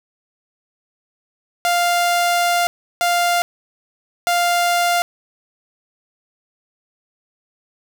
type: tone bursts at uneven times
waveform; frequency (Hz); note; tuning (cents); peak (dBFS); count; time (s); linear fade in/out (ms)
sawtooth; 698.5; F5; 0; -11; 3; 1.65-2.67 / 3.01-3.42 / 4.27-5.02; 0
effects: none